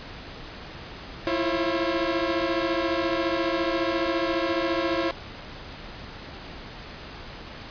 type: tone cluster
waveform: sawtooth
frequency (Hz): 328.9 / 343.4 / 541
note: E4 / F4 / C#5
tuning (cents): -4 / -29 / -42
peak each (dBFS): -24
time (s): 1.27-5.11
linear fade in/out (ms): 0
effects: pink hiss -40 dBFS RMS until 7.7 s + resampled to 11025 Hz